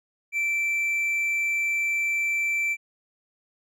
triangle tone, 2336 Hz, D7, 10 cents flat, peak -21 dBFS, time 0.32-2.77 s, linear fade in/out 50 ms, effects none

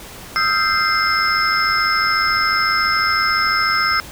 sine tone cluster, 1258 / 1352 / 1570 / 2086 / 5220 Hz, D#6 / E6 / G6 / C7 / E8, +19 / +43 / +2 / -6 / -18 cents, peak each -21 dBFS, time 0.36-4 s, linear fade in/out 0 ms, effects pink hiss -36 dBFS RMS until 4.11 s

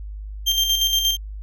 35% pulse tone with tremolo, 3168 Hz, G7, 18 cents sharp, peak -14 dBFS, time 0.46-1.17 s, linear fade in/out 20 ms, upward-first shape square, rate 8.5 Hz, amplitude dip 45%, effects added 51 Hz sine -30 dBFS peak until 1.42 s

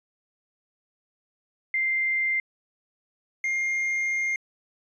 sine / triangle tone pair in turn, 2093 / 2119 Hz, C7 / C7, 0 / +21 cents, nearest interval unison, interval 21 cents, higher second, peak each -22 dBFS, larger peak neither, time 1.74-2.4 / 3.44-4.36 s, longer second, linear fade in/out 2 ms, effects resampled to 22050 Hz

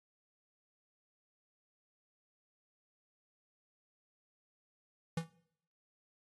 square tone with exponential decay, 164.81 Hz, E3, in tune, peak -31 dBFS, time 5.17-5.3 s, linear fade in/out 5 ms, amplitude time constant 27 ms, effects noise-tail reverb RT60 0.7 s tail -21 dB re dry + AAC 32 kbps

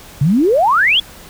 sine exponential sweep, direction up, 130 to 3486 Hz, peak -9 dBFS, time 0.21-1 s, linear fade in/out 5 ms, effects pink hiss -38 dBFS RMS until 1.29 s

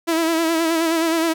sawtooth tone with vibrato, 328 Hz, E4, 9 cents flat, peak -13 dBFS, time 0.07-1.34 s, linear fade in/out 20 ms, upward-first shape sine, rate 9.5 Hz, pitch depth 47 cents each way, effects none

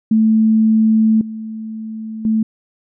sine tone with level steps, 220 Hz, A3, in tune, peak -9 / -24 / -12 dBFS, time 0.11-2.43 s, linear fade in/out 5 ms, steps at 1.21 / 2.25 s, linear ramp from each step 2 ms, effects none

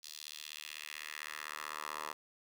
10% pulse tone with high-pass filter sweep, 75.8 Hz, D#2, 45 cents flat, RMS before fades -45 dBFS, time 0.03-2.13 s, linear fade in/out 5 ms, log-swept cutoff 4500 to 890 Hz, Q 1.8, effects none

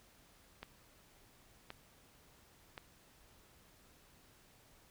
click train, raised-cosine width 0.3 ms, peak -29 dBFS, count 3, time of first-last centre 0.63-2.778 s, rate 0.931 Hz, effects pink hiss -65 dBFS RMS until 4.9 s

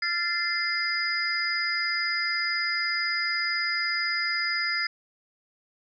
sine tone cluster, 1378 / 1755 / 2079 / 4941 Hz, F6 / A6 / C7 / D#8, -24 / -5 / -12 / -13 cents, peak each -33 / -30 / -29 / -30 dBFS, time 0.02-4.87 s, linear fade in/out 5 ms, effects none

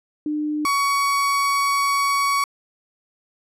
sine / 35% pulse tone pair in turn, 301 / 1122.7 Hz, D4 / C#6, +43 / +22 cents, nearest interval octave + major seventh, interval 2279 cents, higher second, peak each -21 / -16 dBFS, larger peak second, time 0.26-0.65 / 0.65-2.44 s, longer second, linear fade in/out 2 ms, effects resampled to 32000 Hz

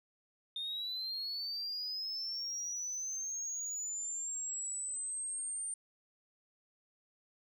sine linear sweep, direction up, 3630 to 8900 Hz, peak -35 dBFS, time 0.56-5.74 s, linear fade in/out 2 ms, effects tanh soft clip ceiling -34 dBFS

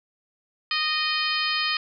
harmonic tone with a mistuned harmonic, 618 Hz, D#5, 12 cents flat, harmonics 2 / 3 / 4 / 5 / 6 / 7 / 8, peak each -30 / -30 / -29 / -29 / -36 / -30 / -31 dBFS, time 0.71-1.77 s, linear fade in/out 2 ms, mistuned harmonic 7, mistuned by -18 cents, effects none

